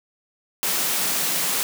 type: high-pass noise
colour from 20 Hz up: white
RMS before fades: -23 dBFS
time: 0.63-1.63 s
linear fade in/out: 0 ms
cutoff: 140 Hz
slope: 96 dB/octave
effects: none

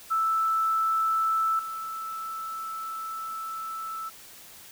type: tone with level steps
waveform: sine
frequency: 1318.5 Hz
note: E6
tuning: in tune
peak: -22 / -32 dBFS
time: 0.1-4.1 s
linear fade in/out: 20 ms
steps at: 1.59 s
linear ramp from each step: 2 ms
effects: white hiss -48 dBFS RMS until 4.71 s

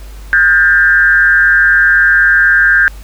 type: tone with frequency modulation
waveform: sine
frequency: 1600 Hz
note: G6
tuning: 35 cents sharp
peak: -5 dBFS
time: 0.33-2.88 s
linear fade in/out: 0 ms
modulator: 164 Hz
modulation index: 0.76
effects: added 50 Hz sine -27 dBFS peak until 3.03 s + pink hiss -40 dBFS RMS until 3.03 s

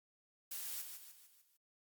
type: noise with echo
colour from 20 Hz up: blue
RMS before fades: -44 dBFS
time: 0.51-0.82 s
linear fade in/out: 5 ms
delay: 150 ms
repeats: 5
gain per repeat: -6 dB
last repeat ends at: 1.57 s
effects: Opus 48 kbps

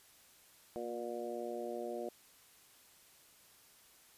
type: harmonic tone with a mistuned harmonic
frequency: 119.2 Hz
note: A#2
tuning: 39 cents sharp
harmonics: 2 / 3 / 4 / 5 / 6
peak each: -48 / -43 / -44 / -44 / -47 dBFS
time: 0.76-2.09 s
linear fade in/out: 0 ms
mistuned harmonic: 2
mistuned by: -22 cents
effects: white hiss -63 dBFS RMS until 4.17 s + resampled to 32000 Hz

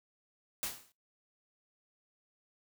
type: noise with exponential decay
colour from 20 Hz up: white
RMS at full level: -33 dBFS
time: 0.63-0.92 s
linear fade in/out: 0 ms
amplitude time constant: 63 ms
effects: noise-tail reverb RT60 0.2 s tail -20 dB re dry

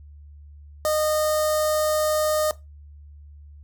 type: tone with notch filter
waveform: sawtooth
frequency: 614 Hz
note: D#5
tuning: 23 cents flat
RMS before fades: -22 dBFS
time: 0.85-2.51 s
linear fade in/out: 0 ms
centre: 2500 Hz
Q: 0.64
effects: noise-tail reverb RT60 0.2 s tail -17 dB re dry + added 73 Hz sine -42 dBFS peak until 3.63 s

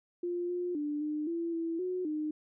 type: tone with pitch steps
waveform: sine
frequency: 350.5 / 355.1 / 295.3 / 301.9 / 336.6 / 330.9 / 365.5 / 305.5 Hz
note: F4 / F4 / D4 / D4 / E4 / E4 / F#4 / D#4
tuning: +6 / +29 / +10 / +48 / +36 / +7 / -21 / -32 cents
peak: -31 dBFS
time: 0.23-2.31 s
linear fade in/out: 5 ms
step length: 260 ms
effects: none

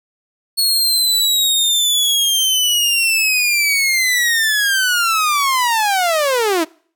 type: linear sweep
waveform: sawtooth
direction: down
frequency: 4364 to 305.1 Hz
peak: -10 dBFS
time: 0.57-6.65 s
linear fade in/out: 20 ms
effects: noise-tail reverb RT60 0.5 s tail -24 dB re dry

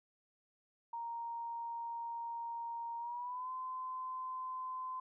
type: tone with pitch glide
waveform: sine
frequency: 932.3 to 1028.5 Hz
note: A#5 to C6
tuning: 0 to -30 cents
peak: -39 dBFS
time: 0.93-5 s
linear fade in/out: 5 ms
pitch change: +170 cents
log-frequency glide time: 2.98-3.51 s
effects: none

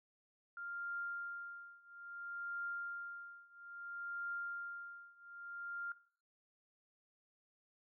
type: tone with tremolo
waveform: sine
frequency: 1396.9 Hz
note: F6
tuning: in tune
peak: -39 dBFS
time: 0.57-5.92 s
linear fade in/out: 2 ms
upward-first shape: triangle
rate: 0.6 Hz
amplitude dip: 95%
effects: noise-tail reverb RT60 0.5 s tail -17 dB re dry

